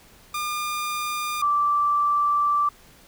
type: tone pair in turn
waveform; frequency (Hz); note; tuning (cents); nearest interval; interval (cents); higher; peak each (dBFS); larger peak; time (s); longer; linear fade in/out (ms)
sawtooth / sine; 1206 / 1168.3; D6 / D6; +46 / -9; minor second; 55; first; -22 / -18; second; 0.34-1.42 / 1.42-2.69; second; 5
effects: pink hiss -52 dBFS RMS until 3.07 s